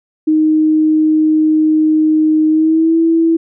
sine tone with pitch glide, 311.1 to 328.6 Hz, D#4 to E4, 0 to -5 cents, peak -8 dBFS, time 0.27-3.37 s, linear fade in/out 10 ms, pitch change +95 cents, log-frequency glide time 2.49-2.97 s, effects none

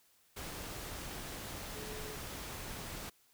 sine tone in noise, 429.5 Hz, A4, 42 cents flat, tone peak -47 dBFS, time 1.74-2.16 s, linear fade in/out 10 ms, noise pink, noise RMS -44 dBFS, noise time 0.36-3.1 s, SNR -6 dB, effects white hiss -69 dBFS RMS until 3.33 s

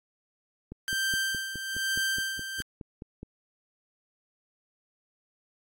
click train, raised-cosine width 3 ms, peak -27 dBFS, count 13, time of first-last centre 0.72-3.23 s, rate 4.78 Hz
sawtooth tone with tremolo, 1568 Hz, G6, in tune, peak -22 dBFS, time 0.88-2.62 s, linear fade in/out 0 ms, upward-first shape sine, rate 1.1 Hz, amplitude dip 65%
effects AAC 48 kbps

